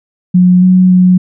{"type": "tone with pitch steps", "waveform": "sine", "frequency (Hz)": [180.8, 184.1, 182.4], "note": ["F#3", "F#3", "F#3"], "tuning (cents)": [-40, -8, -24], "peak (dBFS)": -3, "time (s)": [0.34, 1.18], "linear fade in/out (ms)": 10, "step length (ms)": 280, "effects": []}